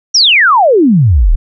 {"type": "exponential sweep", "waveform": "sine", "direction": "down", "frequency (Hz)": [5960, 31.76], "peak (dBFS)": -4, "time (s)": [0.14, 1.36], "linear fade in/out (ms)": 10, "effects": []}